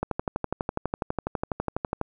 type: click train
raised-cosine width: 1 ms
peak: -12 dBFS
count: 25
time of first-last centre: 0.03-2.013 s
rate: 12.1 Hz
effects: none